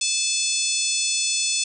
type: harmonic tone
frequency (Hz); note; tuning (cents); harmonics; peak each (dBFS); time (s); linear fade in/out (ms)
869; A5; -22; 3 / 4 / 5 / 6 / 7 / 8 / 9 / 10; -29 / -29 / -29 / -29 / -29 / -29 / -29 / -29; 0.01-1.64; 5
effects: none